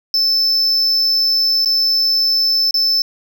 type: tone with dropouts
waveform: triangle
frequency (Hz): 5274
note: E8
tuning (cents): 0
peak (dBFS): -11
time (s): 0.14-3.02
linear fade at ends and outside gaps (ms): 1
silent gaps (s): 1.648-1.658 / 2.709-2.742
effects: 7-bit